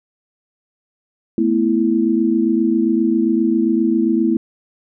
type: chord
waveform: sine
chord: A suspended second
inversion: none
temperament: just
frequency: 220 / 247.5 / 330 Hz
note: A3 / B3 / E4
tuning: 0 / +4 / +2 cents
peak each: -18 / -19 / -16 dBFS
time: 1.38-4.37 s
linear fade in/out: 2 ms
effects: none